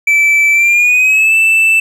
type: tone with pitch glide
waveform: triangle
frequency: 2319 to 2648 Hz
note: D7 to E7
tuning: -22 to +7 cents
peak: -5 dBFS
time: 0.07-1.8 s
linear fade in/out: 5 ms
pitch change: +229 cents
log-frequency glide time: 0.52-1.35 s
effects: none